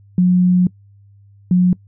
sine tone pair in turn, 180.5 / 180.5 Hz, F#3 / F#3, -43 / -43 cents, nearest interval unison, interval 0 cents, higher neither, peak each -9 dBFS, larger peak neither, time 0.18-0.67 / 1.51-1.73 s, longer first, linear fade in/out 2 ms, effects noise-tail reverb RT60 0.1 s tail -23 dB re dry + added 100 Hz sine -44 dBFS peak until 1.87 s

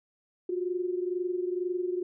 sine tone pair together, 356.1 / 378.2 Hz, F4 / F#4, +34 / +38 cents, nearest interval minor second, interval 104 cents, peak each -29 / -34 dBFS, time 0.49-2.03 s, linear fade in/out 5 ms, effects none

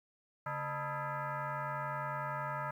sine tone with frequency modulation, 141.5 Hz, C#3, 36 cents sharp, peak -35 dBFS, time 0.46-2.71 s, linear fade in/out 5 ms, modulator 374 Hz, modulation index 4, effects 11-bit

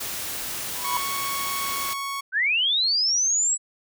white noise, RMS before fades -31 dBFS, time 0-1.94 s, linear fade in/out 10 ms
triangle tone with exponential growth, 987.8 Hz, B5, in tune, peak -19 dBFS, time 0.6-0.97 s, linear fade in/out 0 ms, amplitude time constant 79 ms
sawtooth tone, 1108.7 Hz, C#6, in tune, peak -24 dBFS, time 0.84-2.21 s, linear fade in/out 10 ms
sine linear sweep, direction up, 1480 to 7902 Hz, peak -19 dBFS, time 2.32-3.58 s, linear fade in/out 50 ms
effects none

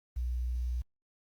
sine tone with quantisation, 61 Hz, B1, 21 cents flat, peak -30 dBFS, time 0.16-0.82 s, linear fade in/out 10 ms, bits 10, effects Opus 32 kbps

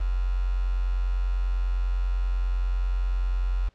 sine tone with quantisation, 45.06 Hz, F#1, 45 cents flat, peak -22 dBFS, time 0-3.69 s, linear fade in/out 10 ms, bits 7, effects pink hiss -65 dBFS RMS until 3.74 s + low-pass 4000 Hz 12 dB/octave

